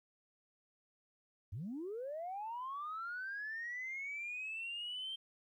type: linear sweep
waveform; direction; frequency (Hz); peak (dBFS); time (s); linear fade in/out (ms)
sine; up; 82 to 3160; -39; 1.52-5.16; 10
effects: tanh soft clip ceiling -36 dBFS + 13-bit